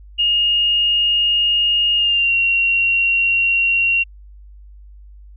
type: tone with pitch glide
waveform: sine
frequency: 2850 to 2748 Hz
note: F7 to F7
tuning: +34 to -29 cents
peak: -13 dBFS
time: 0.18-4.04 s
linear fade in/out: 20 ms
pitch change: -63 cents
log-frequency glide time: 1.96-2.34 s
effects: added 50 Hz sine -38 dBFS peak until 5.36 s